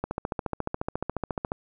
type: click train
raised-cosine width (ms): 1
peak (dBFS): -14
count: 22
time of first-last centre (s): 0.04-1.519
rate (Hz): 14.2
effects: none